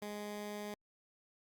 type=tone; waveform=15% pulse; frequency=207.7 Hz; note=G#3; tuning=in tune; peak=-35 dBFS; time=0.02-0.74 s; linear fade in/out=2 ms; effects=Opus 48 kbps